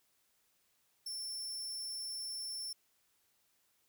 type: tone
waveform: sawtooth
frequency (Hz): 5390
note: E8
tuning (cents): +38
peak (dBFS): -37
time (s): 1.06-2.73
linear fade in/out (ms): 5
effects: white hiss -75 dBFS RMS until 3.88 s